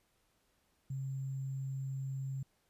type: tone with sample-and-hold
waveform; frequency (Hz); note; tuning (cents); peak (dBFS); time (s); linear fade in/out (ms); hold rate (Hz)
sine; 134.8; C#3; -48; -36; 0.9-2.43; 5; 7350
effects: pink hiss -75 dBFS RMS until 2.69 s + resampled to 32000 Hz